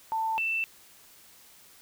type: tone pair in turn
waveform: sine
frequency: 890 / 2667 Hz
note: A5 / E7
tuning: +20 / +20 cents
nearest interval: octave + perfect fifth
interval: 1900 cents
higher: second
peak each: -26 dBFS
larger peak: neither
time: 0.12-0.38 / 0.38-0.64 s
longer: neither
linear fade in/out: 0 ms
effects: white hiss -55 dBFS RMS until 1.81 s